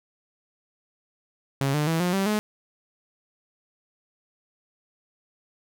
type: tone with pitch steps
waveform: sawtooth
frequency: 137.4 / 149.84 / 163.4 / 178.19 / 194.31 / 211.9 Hz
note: C#3 / D3 / E3 / F3 / G3 / G#3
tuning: -15 / +35 / -15 / +35 / -15 / +35 cents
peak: -18 dBFS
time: 1.61-2.39 s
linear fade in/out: 0 ms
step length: 130 ms
effects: none